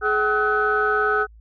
sine tone cluster, 422.6 / 764 / 1280 / 1497 Hz, G#4 / G5 / D#6 / F#6, +30 / -45 / +49 / +20 cents, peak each -22 / -27 / -22 / -21 dBFS, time 0.01-1.27 s, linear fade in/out 50 ms, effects tanh soft clip ceiling -8 dBFS + added 55 Hz sine -44 dBFS peak until 1.4 s

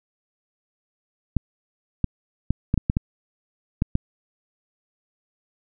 clicks, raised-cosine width 5 ms, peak -7 dBFS, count 9, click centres 1.367 / 2.043 / 2.506 / 2.741 / 2.777 / 2.899 / 2.969 / 3.821 / 3.954 s, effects none

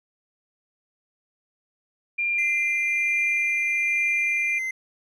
sine tone with tremolo, 2392 Hz, D7, 31 cents sharp, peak -21 dBFS, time 2.18-4.59 s, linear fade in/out 10 ms, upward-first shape triangle, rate 1.2 Hz, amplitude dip 25%
triangle tone, 2069 Hz, C7, 20 cents flat, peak -24 dBFS, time 2.38-4.71 s, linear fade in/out 5 ms
effects none

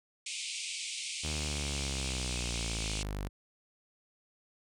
pink band-pass noise, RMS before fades -39 dBFS, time 0.26-3.03 s, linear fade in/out 5 ms, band 2200 to 9400 Hz, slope 96 dB/octave
sawtooth linear sweep, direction down, 77.7 to 47.99 Hz, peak -31 dBFS, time 1.23-3.29 s, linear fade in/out 20 ms
effects none

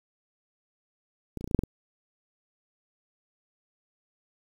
clicks, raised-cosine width 3 ms, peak -21 / -28 / -18 / -26 / -23 / -6 / -9 / -18 dBFS, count 8, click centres 1.373 / 1.41 / 1.443 / 1.476 / 1.512 / 1.547 / 1.591 / 1.636 s, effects 8-bit

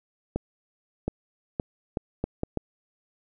accelerating click train, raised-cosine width 2 ms, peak -13 dBFS, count 7, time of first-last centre 0.36-2.573 s, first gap 720 ms, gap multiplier 0.72, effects none

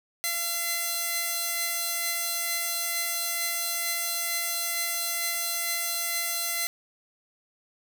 5% pulse tone pair together, 682.4 / 2045 Hz, F5 / C7, -40 / -40 cents, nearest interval octave + perfect fifth, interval 1900 cents, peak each -22 / -18 dBFS, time 0.24-6.67 s, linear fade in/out 0 ms, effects none

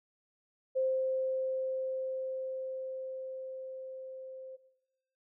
sine tone with level ramp, 523.3 Hz, C5, in tune, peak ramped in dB -27 to -43 dBFS, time 0.75-4.57 s, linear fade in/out 20 ms, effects noise-tail reverb RT60 1.0 s tail -17 dB re dry

